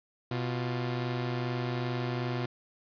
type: tone pair together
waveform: sawtooth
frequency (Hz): 124.4 / 350.7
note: B2 / F4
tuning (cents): +13 / +7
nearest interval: octave + tritone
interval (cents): 1794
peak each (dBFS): -27 / -33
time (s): 0.31-2.46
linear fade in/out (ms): 5
effects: resampled to 11025 Hz + 10-bit